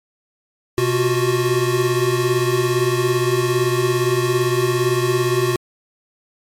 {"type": "tone cluster", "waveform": "square", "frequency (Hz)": [126.2, 357.1, 374.7], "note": ["B2", "F4", "F#4"], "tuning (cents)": [38, 39, 22], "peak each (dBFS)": [-22, -20, -21], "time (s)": [0.78, 5.56], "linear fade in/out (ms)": 0, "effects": ["MP3 64 kbps"]}